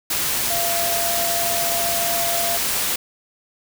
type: tone in noise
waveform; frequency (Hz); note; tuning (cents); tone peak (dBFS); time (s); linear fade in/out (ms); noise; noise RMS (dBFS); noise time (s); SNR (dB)
sine; 685; F5; -34; -24; 0.5-2.57; 5; white; -22; 0.1-2.96; -5
effects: none